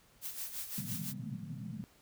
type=noise with tremolo; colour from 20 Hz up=blue; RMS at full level=-39 dBFS; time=0.21-1.14 s; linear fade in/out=50 ms; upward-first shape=sine; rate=5.9 Hz; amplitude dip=65%
type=band-pass noise; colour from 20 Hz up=white; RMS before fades=-42 dBFS; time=0.78-1.84 s; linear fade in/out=0 ms; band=110 to 240 Hz; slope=96 dB/octave
effects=pink hiss -65 dBFS RMS until 2.01 s